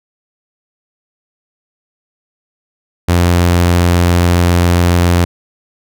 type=tone; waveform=sawtooth; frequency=87.31 Hz; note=F2; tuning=in tune; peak=-4 dBFS; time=3.08-5.25 s; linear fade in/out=10 ms; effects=none